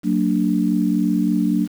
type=chord; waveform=sine; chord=Gb augmented; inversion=none; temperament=equal with one note detuned; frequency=185 / 228.5 / 293.7 Hz; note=Gb3 / Bb3 / D4; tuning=0 / -34 / 0 cents; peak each=-20 dBFS; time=0.03-1.68 s; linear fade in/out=50 ms; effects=7-bit